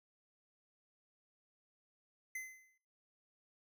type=tone with exponential decay; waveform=square; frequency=2050 Hz; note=C7; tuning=36 cents flat; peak=-39 dBFS; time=2.35-2.78 s; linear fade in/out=5 ms; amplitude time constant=93 ms; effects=noise-tail reverb RT60 0.6 s tail -22 dB re dry